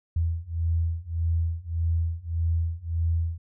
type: beating tone pair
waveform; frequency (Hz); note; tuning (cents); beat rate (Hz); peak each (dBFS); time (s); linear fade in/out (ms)
sine; 82.2 / 83.9; E2 / E2; -4 / +31; 1.7; -27 / -26; 0.16-3.38; 5
effects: none